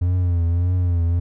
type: tone with vibrato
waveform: triangle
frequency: 87.5 Hz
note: F2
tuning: 4 cents sharp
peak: -14 dBFS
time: 0.01-1.2 s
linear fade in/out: 10 ms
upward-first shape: triangle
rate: 1.7 Hz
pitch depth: 77 cents each way
effects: none